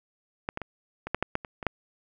clicks, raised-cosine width 0.5 ms, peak -14 / -17 / -20 / -19 / -10 / -10 / -11 / -23 / -21 / -9 dBFS, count 10, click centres 0.489 / 0.574 / 0.617 / 1.07 / 1.146 / 1.226 / 1.354 / 1.448 / 1.628 / 1.667 s, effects none

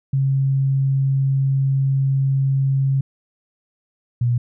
sine tone pair in turn, 135.7 / 120.89 Hz, C#3 / B2, -36 / -37 cents, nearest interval major second, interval 201 cents, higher first, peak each -15 dBFS, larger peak neither, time 0.13-3.01 / 4.21-4.38 s, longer first, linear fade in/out 5 ms, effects none

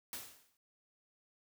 white noise with exponential decay, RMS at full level -41 dBFS, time 0.13-0.57 s, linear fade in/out 1 ms, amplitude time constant 95 ms, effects none

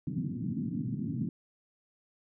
white band-pass noise, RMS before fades -34 dBFS, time 0.07-1.29 s, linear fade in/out 2 ms, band 110 to 270 Hz, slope 48 dB/octave, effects none

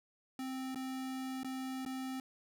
square tone with dropouts, 261.6 Hz, C4, in tune, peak -39 dBFS, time 0.39-2.2 s, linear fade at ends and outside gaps 2 ms, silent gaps 0.747-0.757 / 1.433-1.445 / 1.851-1.861 s, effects none

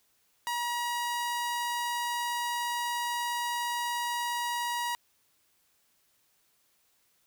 sawtooth tone, 957 Hz, A#5, 45 cents sharp, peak -26 dBFS, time 0.47-4.95 s, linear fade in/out 0 ms, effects white hiss -70 dBFS RMS until 7.26 s

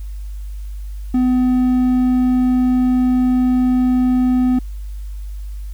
triangle tone, 252.3 Hz, B3, 37 cents sharp, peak -10 dBFS, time 1.14-4.59 s, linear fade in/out 5 ms, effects added 50 Hz sine -25 dBFS peak until 5.73 s + white hiss -52 dBFS RMS until 5.73 s

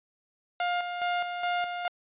sawtooth tone with tremolo, 707 Hz, F5, 21 cents sharp, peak -22 dBFS, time 0.6-1.88 s, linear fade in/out 2 ms, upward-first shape square, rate 2.4 Hz, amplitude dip 50%, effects resampled to 8000 Hz

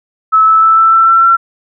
sine tone with pitch steps, 1300 / 1309 / 1318.1 / 1327.3 / 1336.5 / 1345.8 / 1355.2 Hz, E6 / E6 / E6 / E6 / E6 / E6 / E6, -24 / -13 / -1 / +12 / +23 / +35 / +48 cents, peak -4 dBFS, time 0.32-1.37 s, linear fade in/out 20 ms, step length 150 ms, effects none

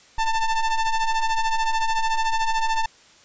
square ring-modulated tone, 444.2 Hz, A4, 16 cents sharp, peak -17 dBFS, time 0.18-2.86 s, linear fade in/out 5 ms, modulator 451 Hz, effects white hiss -52 dBFS RMS until 3.24 s + resampled to 16000 Hz

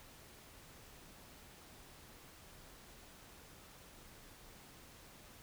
silence, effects pink hiss -58 dBFS RMS until 5.42 s

